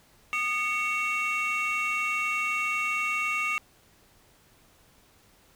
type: tone cluster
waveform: triangle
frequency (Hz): 1229 / 2228 / 2720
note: D#6 / C#7 / F7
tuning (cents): -22 / +8 / -46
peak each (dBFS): -28 / -27 / -27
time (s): 0.33-3.58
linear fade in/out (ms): 0
effects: tanh soft clip ceiling -20 dBFS + pink hiss -60 dBFS RMS until 5.55 s